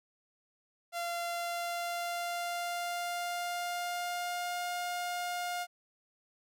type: tone with pitch glide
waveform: sawtooth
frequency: 689 to 709.2 Hz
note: F5 to F5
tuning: -24 to +26 cents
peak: -30 dBFS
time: 0.92-5.67 s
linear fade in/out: 50 ms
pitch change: +50 cents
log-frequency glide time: 1.22-4.66 s
effects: none